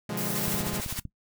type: chord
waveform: sawtooth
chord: B diminished seventh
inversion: none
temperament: equal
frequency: 123.47 / 146.83 / 174.61 / 207.7 Hz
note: B2 / D3 / F3 / Ab3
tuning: 0 / 0 / 0 / 0 cents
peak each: -35 / -34 / -31 / -30 dBFS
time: 0.09-0.81 s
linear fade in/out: 5 ms
type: noise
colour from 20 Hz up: blue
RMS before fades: -33 dBFS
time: 0.17-0.6 s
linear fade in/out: 5 ms
type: noise with tremolo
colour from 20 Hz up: white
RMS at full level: -33 dBFS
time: 0.35-1 s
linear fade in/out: 5 ms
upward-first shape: sine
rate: 13 Hz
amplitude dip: 60%
type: click train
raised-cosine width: 5 ms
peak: -24 dBFS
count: 10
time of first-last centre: 0.48-1.053 s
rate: 15.7 Hz
effects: noise-tail reverb RT60 0.1 s tail -18 dB re dry